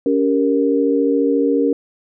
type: chord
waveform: sine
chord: G diminished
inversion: second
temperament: equal with one note detuned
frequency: 281.4 / 392 / 466.2 Hz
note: Db4 / G4 / Bb4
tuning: +26 / 0 / 0 cents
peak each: -16 / -21 / -17 dBFS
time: 0.06-1.73 s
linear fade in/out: 2 ms
effects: none